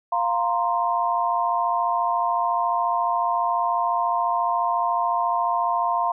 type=chord; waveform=sine; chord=F suspended fourth; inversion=none; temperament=equal; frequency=698.5 / 932.3 / 1046.5 Hz; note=F5 / Bb5 / C6; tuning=0 / 0 / 0 cents; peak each=-24 dBFS; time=0.12-6.12 s; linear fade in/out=5 ms; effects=none